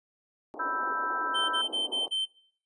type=band-pass noise; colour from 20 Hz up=pink; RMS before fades=-42 dBFS; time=0.54-2.08 s; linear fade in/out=0 ms; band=270 to 940 Hz; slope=48 dB/octave
type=chord; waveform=sine; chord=E minor; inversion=second; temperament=equal; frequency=987.8 / 1318.5 / 1568 Hz; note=B5 / E6 / G6; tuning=0 / 0 / 0 cents; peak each=-34 / -31 / -34 dBFS; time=0.59-1.62 s; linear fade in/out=10 ms
type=tone bursts; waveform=triangle; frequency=3100 Hz; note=G7; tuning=20 cents flat; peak=-25 dBFS; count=5; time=1.34-2.258 s; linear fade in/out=20 ms; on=150 ms; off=42 ms
effects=noise-tail reverb RT60 0.6 s tail -20 dB re dry + resampled to 24000 Hz